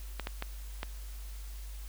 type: clicks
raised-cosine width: 0.3 ms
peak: -19 dBFS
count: 4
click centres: 0.197 / 0.271 / 0.424 / 0.831 s
effects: added 50 Hz sine -40 dBFS peak until 1.88 s + white hiss -54 dBFS RMS until 1.88 s